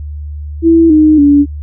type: tone with pitch steps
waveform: sine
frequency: 330 / 307.9 / 287.3 Hz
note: E4 / D#4 / D4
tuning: +2 / -18 / -38 cents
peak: -3 dBFS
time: 0.62-1.46 s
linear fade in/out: 50 ms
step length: 280 ms
effects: added 74 Hz sine -20 dBFS peak until 1.62 s